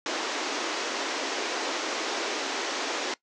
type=band-pass noise; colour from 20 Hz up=pink; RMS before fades=-31 dBFS; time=0.06-3.14 s; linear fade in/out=2 ms; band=280 to 6800 Hz; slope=48 dB/octave; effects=noise-tail reverb RT60 0.1 s tail -20 dB re dry